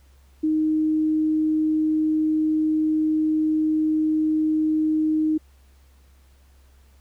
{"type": "tone", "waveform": "sine", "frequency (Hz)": 311.1, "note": "D#4", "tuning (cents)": 0, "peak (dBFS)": -18, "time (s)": [0.43, 5.38], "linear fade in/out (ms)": 10, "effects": ["added 67 Hz sine -51 dBFS peak until 7 s", "pink hiss -62 dBFS RMS until 7 s"]}